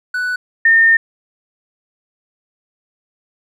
triangle / sine tone pair in turn, 1486 / 1819.6 Hz, F#6 / A#6, +7 / -42 cents, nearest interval major third, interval 351 cents, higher second, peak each -15 / -7 dBFS, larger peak second, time 0.14-0.36 / 0.65-0.97 s, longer second, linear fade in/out 5 ms, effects none

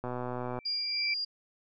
click train, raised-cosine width 1 ms, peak -22 dBFS, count 69, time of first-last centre 0.04-0.588 s, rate 124 Hz
sine tone with exponential growth, 2337 Hz, D7, 9 cents flat, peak -27 dBFS, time 0.4-1.14 s, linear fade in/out 5 ms, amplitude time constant 160 ms
sine tone with tremolo, 4819 Hz, D8, 44 cents sharp, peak -29 dBFS, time 0.65-1.25 s, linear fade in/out 10 ms, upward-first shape triangle, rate 3.5 Hz, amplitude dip 25%
effects none

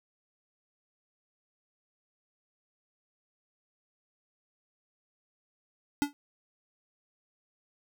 square tone with exponential decay, 287.9 Hz, D4, 34 cents flat, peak -21 dBFS, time 6.02-6.13 s, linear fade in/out 0 ms, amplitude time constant 23 ms, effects none

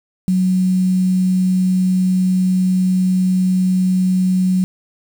sine tone with quantisation, 185 Hz, F#3, in tune, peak -12 dBFS, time 0.28-4.64 s, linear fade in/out 0 ms, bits 6, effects none

